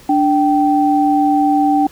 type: tone pair together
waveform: sine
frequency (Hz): 293.4 / 776.8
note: D4 / G5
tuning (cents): -2 / -16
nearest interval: octave + perfect fourth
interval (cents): 1686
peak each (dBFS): -13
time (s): 0.09-1.87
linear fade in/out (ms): 5
effects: pink hiss -43 dBFS RMS until 1.91 s